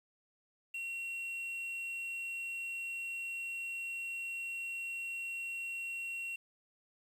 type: tone with quantisation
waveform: triangle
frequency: 2734 Hz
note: F7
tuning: 37 cents flat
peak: -36 dBFS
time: 0.74-6.36 s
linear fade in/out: 5 ms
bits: 10
effects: none